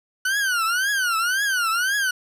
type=tone with vibrato; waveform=40% pulse; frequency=1480 Hz; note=F#6; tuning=in tune; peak=-19 dBFS; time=0.25-2.11 s; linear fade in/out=5 ms; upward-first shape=triangle; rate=1.9 Hz; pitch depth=230 cents each way; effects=resampled to 32000 Hz + 8-bit